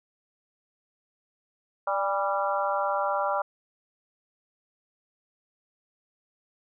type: harmonic tone with a mistuned harmonic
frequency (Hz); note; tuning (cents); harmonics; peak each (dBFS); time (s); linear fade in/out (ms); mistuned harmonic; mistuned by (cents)
196; G3; 0; 3 / 4 / 5 / 6 / 7; -29 / -30 / -31 / -32 / -32; 1.87-3.42; 5; 4; +43
effects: none